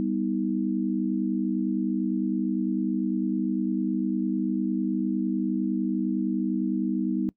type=chord; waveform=sine; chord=G augmented; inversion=none; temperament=equal with one note detuned; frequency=196 / 246.9 / 315.8 Hz; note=G3 / B3 / D#4; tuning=0 / 0 / +26 cents; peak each=-28 dBFS; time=0-7.29 s; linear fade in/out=0 ms; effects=noise-tail reverb RT60 0.1 s tail -22 dB re dry